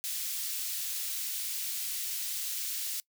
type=high-pass noise; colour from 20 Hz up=white; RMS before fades=-35 dBFS; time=0.04-3 s; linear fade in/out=0 ms; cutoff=3000 Hz; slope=12 dB/octave; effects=noise-tail reverb RT60 0.1 s tail -22 dB re dry